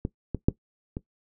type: clicks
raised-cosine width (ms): 3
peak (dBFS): -15 / -15 / -6 / -19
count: 4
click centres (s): 0.051 / 0.347 / 0.485 / 0.969
effects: noise-tail reverb RT60 0.1 s tail -17 dB re dry